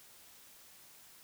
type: silence
effects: white hiss -58 dBFS RMS until 1.23 s